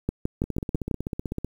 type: two click trains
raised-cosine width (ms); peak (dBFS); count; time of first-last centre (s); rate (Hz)
3; -16 / -11; 17 / 6; 0.44-1.446 / 0.09-0.912; 15.9 / 6.08
effects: 8-bit